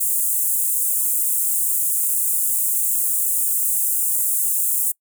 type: high-pass noise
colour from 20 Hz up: pink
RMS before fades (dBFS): -20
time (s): 0-4.92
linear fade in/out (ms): 10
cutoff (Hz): 7900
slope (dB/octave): 48
effects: noise-tail reverb RT60 0.1 s tail -25 dB re dry